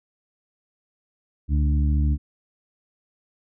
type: harmonic tone with a mistuned harmonic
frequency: 73.42 Hz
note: D2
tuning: in tune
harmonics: 1 / 2 / 3 / 4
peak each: -18 / -27 / -31 / -33 dBFS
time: 1.48-2.18 s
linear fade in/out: 50 ms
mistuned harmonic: 1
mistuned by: -52 cents
effects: none